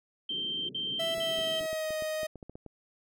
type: tone bursts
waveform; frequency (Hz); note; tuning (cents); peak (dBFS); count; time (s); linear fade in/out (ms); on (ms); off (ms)
sine; 3136; G7; 0; -31; 3; 0.29-1.6; 5; 400; 55
type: band-pass noise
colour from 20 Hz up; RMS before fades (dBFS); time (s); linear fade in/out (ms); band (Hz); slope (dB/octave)
white; -47; 0.3-1.66; 0; 130 to 420; 48
type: tone with pitch glide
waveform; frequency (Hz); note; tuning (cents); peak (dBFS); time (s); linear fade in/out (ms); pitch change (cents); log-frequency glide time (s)
45% pulse; 659.3 to 624.1; E5 to D#5; 0 to +5; -31; 0.99-2.27; 10; -95; 1.19-1.93
type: clicks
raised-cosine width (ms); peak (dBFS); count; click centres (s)
2; -31; 12; 1.181 / 1.388 / 1.61 / 1.73 / 1.906 / 2.023 / 2.232 / 2.357 / 2.428 / 2.496 / 2.555 / 2.663
effects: none